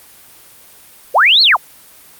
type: linear two-way sweep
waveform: sine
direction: up then down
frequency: 415.3 to 4435 to 547 Hz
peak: -6 dBFS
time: 1.14-1.57 s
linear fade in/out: 20 ms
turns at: 1.42 s
effects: white hiss -42 dBFS RMS until 2.19 s + Opus 32 kbps